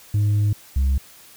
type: tone pair in turn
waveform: sine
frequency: 103.83 / 67.22 Hz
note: G#2 / C2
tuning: 0 / +47 cents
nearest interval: minor sixth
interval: 753 cents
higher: first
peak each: -13 dBFS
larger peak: neither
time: 0.14-0.53 / 0.76-0.98 s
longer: first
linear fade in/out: 5 ms
effects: tanh soft clip ceiling -15 dBFS + white hiss -47 dBFS RMS until 1.36 s